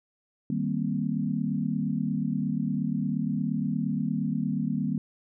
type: chord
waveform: sine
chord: C minor seventh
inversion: first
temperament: equal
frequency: 155.56 / 196 / 233.1 / 261.6 Hz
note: Eb3 / G3 / Bb3 / C4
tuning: 0 / 0 / 0 / 0 cents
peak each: -31 / -30 / -30 / -33 dBFS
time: 0.5-4.98 s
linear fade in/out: 2 ms
effects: none